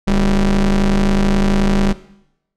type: ring-modulated tone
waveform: 45% pulse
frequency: 87.31 Hz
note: F2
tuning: in tune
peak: -9 dBFS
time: 0.07-1.93 s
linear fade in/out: 10 ms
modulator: 113 Hz
effects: noise-tail reverb RT60 0.8 s tail -17 dB re dry + low-pass 7000 Hz 12 dB/octave